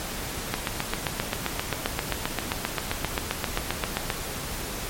click train, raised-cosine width 0.3 ms, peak -8 dBFS, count 28, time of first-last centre 0.54-4.102 s, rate 7.58 Hz, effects pink hiss -33 dBFS RMS until 4.89 s + MP3 64 kbps

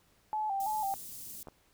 sine tone with vibrato, 821 Hz, G#5, 20 cents flat, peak -30 dBFS, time 0.33-0.94 s, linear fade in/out 0 ms, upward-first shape square, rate 3 Hz, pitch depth 78 cents each way
white band-stop noise, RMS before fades -45 dBFS, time 0.6-1.43 s, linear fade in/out 2 ms, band 250 to 6500 Hz, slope 12 dB/octave
clicks, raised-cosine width 1 ms, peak -32 dBFS, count 2, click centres 1.472 / 1.485 s
effects pink hiss -68 dBFS RMS until 1.73 s

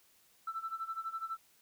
sine tone with tremolo, 1329 Hz, E6, 14 cents sharp, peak -33 dBFS, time 0.47-1.37 s, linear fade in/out 5 ms, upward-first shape sine, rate 12 Hz, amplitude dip 85%, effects tanh soft clip ceiling -30 dBFS + white hiss -67 dBFS RMS until 1.61 s

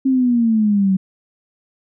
sine exponential sweep, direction down, 269.1 to 186.8 Hz, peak -12 dBFS, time 0.05-0.97 s, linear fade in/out 10 ms, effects none

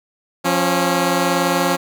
10% pulse tone pair together, 175.8 / 273.9 Hz, F3 / C#4, +12 / -21 cents, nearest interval minor sixth, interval 767 cents, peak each -10 dBFS, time 0.44-1.77 s, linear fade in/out 20 ms, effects none

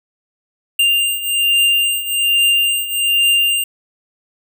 square beating tone pair, 2794 / 2795.2 Hz, F7 / F7, 0 / +1 cents, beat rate 1.2 Hz, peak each -19 / -15 dBFS, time 0.79-3.64 s, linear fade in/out 5 ms, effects none

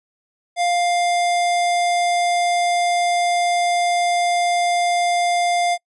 square tone, 701 Hz, F5, 6 cents sharp, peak -17 dBFS, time 0.56-5.78 s, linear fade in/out 50 ms, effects noise-tail reverb RT60 0.1 s tail -26 dB re dry + resampled to 24000 Hz

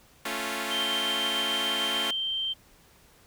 5% pulse chord, A augmented, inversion none, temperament equal, 220 / 277.2 / 349.2 Hz, A3 / C#4 / E#4, 0 / 0 / 0 cents, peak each -23 dBFS, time 0.25-2.11 s, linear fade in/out 5 ms
sine tone, 3136 Hz, G7, in tune, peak -27 dBFS, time 0.7-2.54 s, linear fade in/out 20 ms
effects pink hiss -58 dBFS RMS until 3.26 s

